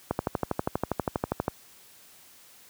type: click train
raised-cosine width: 1 ms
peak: -11 dBFS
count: 18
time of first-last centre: 0.11-1.481 s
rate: 12.4 Hz
effects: white hiss -54 dBFS RMS until 2.69 s + high-pass 60 Hz 12 dB/octave